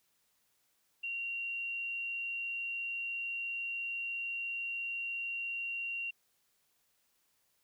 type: tone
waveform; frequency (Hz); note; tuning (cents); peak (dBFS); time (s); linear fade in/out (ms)
sine; 2757; F7; -23; -35; 1.03-6.11; 10
effects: white hiss -75 dBFS RMS until 7.63 s